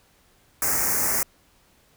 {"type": "band-stop noise", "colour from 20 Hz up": "white", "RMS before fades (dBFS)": -23, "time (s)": [0.62, 1.23], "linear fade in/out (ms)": 2, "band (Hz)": [2200, 5400], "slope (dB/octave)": 48, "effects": ["pink hiss -60 dBFS RMS until 1.96 s"]}